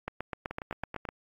two click trains, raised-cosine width 0.5 ms, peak -18 / -22 dBFS, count 9 / 6, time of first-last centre 0.08-1.089 / 0.51-1.052 s, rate 7.93 / 9.22 Hz, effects AAC 48 kbps

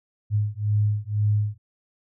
sine beating tone pair, 103.83 / 105.83 Hz, G#2 / G#2, 0 / +33 cents, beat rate 2 Hz, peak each -23 dBFS, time 0.3-1.58 s, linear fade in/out 50 ms, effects none

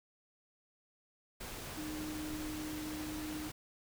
sine tone in noise, 307 Hz, D#4, 23 cents flat, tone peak -40 dBFS, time 1.77-3.49 s, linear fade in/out 10 ms, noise pink, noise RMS -45 dBFS, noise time 1.4-3.52 s, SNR +2 dB, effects none

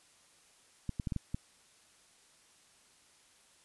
clicks, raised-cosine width 5 ms, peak -22 dBFS, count 6, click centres 0.893 / 0.998 / 1.072 / 1.122 / 1.163 / 1.345 s, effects white hiss -64 dBFS RMS until 3.64 s + resampled to 24000 Hz

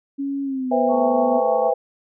sine tone with pitch glide, 277.6 to 245.9 Hz, C#4 to B3, +3 to -7 cents, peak -22 dBFS, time 0.18-1.4 s, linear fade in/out 20 ms, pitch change -210 cents, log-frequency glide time 0.43-0.78 s
sine chord, C major seventh, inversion third, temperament equal with one note detuned, 493.9 / 523.3 / 659.3 / 804.2 Hz, B4 / C5 / E5 / G5, 0 / 0 / 0 / +44 cents, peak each -22 dBFS, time 0.71-1.74 s, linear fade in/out 10 ms
harmonic tone, 221.9 Hz, A3, 15 cents sharp, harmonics 1 / 2 / 3 / 4 / 5, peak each -37 / -36 / -31 / -30 / -31 dBFS, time 0.88-1.72 s, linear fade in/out 50 ms
effects none

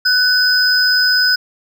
triangle tone pair together, 1496 / 5032 Hz, F#6 / D#8, +19 / +19 cents, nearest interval octave + major sixth, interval 2100 cents, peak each -12 dBFS, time 0.05-1.36 s, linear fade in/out 10 ms, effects none

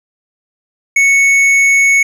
sine tone with hard clipping, 2213 Hz, C#7, 3 cents flat, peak -8 dBFS, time 0.96-2.03 s, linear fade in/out 5 ms, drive 7 dB, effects none

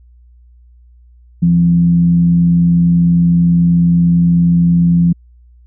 sine tone with frequency modulation, 171.3 Hz, F3, 33 cents flat, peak -7 dBFS, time 1.42-5.13 s, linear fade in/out 10 ms, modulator 90.8 Hz, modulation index 0.26, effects added 60 Hz sine -41 dBFS peak until 5.66 s

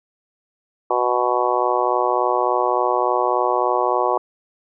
harmonic tone, 123.47 Hz, B2, in tune, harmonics 3 / 4 / 5 / 6 / 7 / 8 / 9, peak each -24 / -24 / -24 / -24 / -24 / -24 / -24 dBFS, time 0.9-4.18 s, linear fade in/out 5 ms, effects none

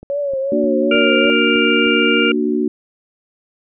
click train, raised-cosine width 2 ms, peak -23 dBFS, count 7, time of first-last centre 0.03-1.865 s, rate 3.27 Hz
sine tone with vibrato, 555 Hz, C#5, 2 cents sharp, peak -17 dBFS, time 0.1-1.3 s, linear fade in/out 0 ms, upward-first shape triangle, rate 2.6 Hz, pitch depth 85 cents each way
sine chord, Bb augmented, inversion none, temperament equal with one note detuned, 233.1 / 296.6 / 370 Hz, Bb3 / D4 / F#4, 0 / +17 / 0 cents, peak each -19 dBFS, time 0.52-2.68 s, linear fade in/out 2 ms
harmonic tone, 467.3 Hz, A#4, 4 cents sharp, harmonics 1 / 3 / 5 / 6, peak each -19 / -19 / -19 / -19 dBFS, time 0.91-2.32 s, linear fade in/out 5 ms
effects none

